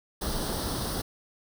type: noise with comb filter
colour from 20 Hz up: pink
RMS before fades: -31 dBFS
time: 0.21-1.02 s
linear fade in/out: 10 ms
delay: 0.21 ms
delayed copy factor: +0.75
effects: none